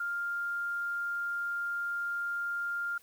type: tone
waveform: sine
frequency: 1400 Hz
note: F6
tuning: 4 cents sharp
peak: -31 dBFS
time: 0-2.98 s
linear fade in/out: 5 ms
effects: white hiss -61 dBFS RMS until 3.02 s